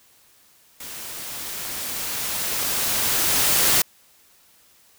white noise with level ramp, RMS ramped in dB -36 to -17 dBFS, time 0.8-3.82 s, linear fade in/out 5 ms, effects white hiss -56 dBFS RMS until 4.98 s

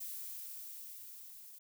violet noise with level ramp, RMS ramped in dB -43 to -54 dBFS, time 0-1.59 s, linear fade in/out 10 ms, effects none

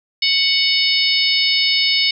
harmonic tone, 740 Hz, F#5, in tune, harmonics 3 / 4 / 5 / 6 / 7, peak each -20 / -20 / -20 / -20 / -20 dBFS, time 0.22-2.11 s, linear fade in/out 5 ms, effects none

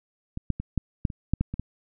clicks, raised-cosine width 5 ms, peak -19 / -11 / -19 / -11 / -9 / -24 / -9 / -11 / -19 / -17 dBFS, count 10, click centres 0.374 / 0.503 / 0.6 / 0.777 / 1.052 / 1.102 / 1.336 / 1.41 / 1.54 / 1.596 s, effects none

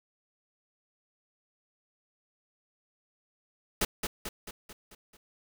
pink noise with echo, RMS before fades -27 dBFS, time 3.81-3.85 s, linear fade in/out 5 ms, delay 220 ms, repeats 6, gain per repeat -5 dB, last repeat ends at 5.17 s, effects none

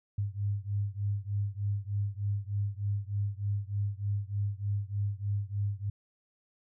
sine beating tone pair, 100.1 / 103.4 Hz, G2 / G#2, +37 / -7 cents, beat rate 3.3 Hz, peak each -32 / -33 dBFS, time 0.18-5.9 s, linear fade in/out 5 ms, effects none

